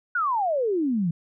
sine exponential sweep, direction down, 1499 to 158.3 Hz, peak -21 dBFS, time 0.15-1.11 s, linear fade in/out 5 ms, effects none

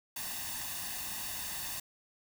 white noise with comb filter, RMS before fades -39 dBFS, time 0.16-1.8 s, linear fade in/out 5 ms, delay 1.1 ms, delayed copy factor +0.7, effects none

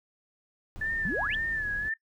brown noise, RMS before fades -42 dBFS, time 0.76-1.89 s, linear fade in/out 0 ms
sine tone with vibrato, 1739 Hz, A6, 21 cents flat, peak -28 dBFS, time 0.81-1.94 s, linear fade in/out 5 ms, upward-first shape sine, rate 1.9 Hz, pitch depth 81 cents each way
sine exponential sweep, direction up, 151.8 to 3419 Hz, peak -30 dBFS, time 1.05-1.35 s, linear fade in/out 2 ms
effects noise-tail reverb RT60 0.1 s tail -21 dB re dry

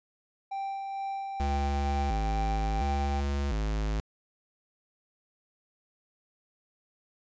triangle tone with tremolo, 784 Hz, G5, in tune, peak -29 dBFS, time 0.51-3.21 s, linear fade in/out 10 ms, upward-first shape sine, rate 2.2 Hz, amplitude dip 30%
square tone with vibrato, 61 Hz, B1, 21 cents flat, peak -28 dBFS, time 1.4-4 s, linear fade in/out 0 ms, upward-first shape square, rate 0.71 Hz, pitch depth 250 cents each way
effects resampled to 16000 Hz

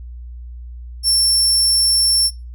30% pulse tone, 5420 Hz, E8, 47 cents sharp, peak -8 dBFS, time 1.03-2.31 s, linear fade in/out 50 ms, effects noise-tail reverb RT60 0.3 s tail -26 dB re dry + added 60 Hz sine -30 dBFS peak until 2.54 s

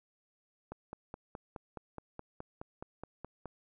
click train, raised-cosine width 1 ms, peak -28 dBFS, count 14, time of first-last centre 0.72-3.457 s, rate 4.75 Hz, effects none

